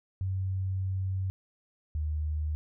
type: tone pair in turn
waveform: sine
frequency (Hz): 94.8 / 76.45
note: F#2 / D#2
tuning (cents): +43 / -30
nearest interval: major third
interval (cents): 373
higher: first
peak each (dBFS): -28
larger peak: neither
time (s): 0.21-1.3 / 1.95-2.55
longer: first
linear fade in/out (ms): 0
effects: none